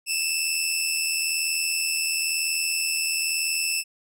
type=tone pair together; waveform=15% pulse; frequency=2607 / 2688 Hz; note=E7 / E7; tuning=-20 / +33 cents; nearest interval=minor second; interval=53 cents; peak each=-19 dBFS; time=0.06-3.84 s; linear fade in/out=50 ms; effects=none